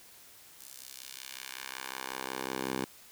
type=tone with high-pass filter sweep; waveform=10% pulse; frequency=65.41 Hz; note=C2; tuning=in tune; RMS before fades=-40 dBFS; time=0.59-2.85 s; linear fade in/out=10 ms; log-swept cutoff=8200 to 240 Hz; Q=0.77; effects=white hiss -55 dBFS RMS until 3.11 s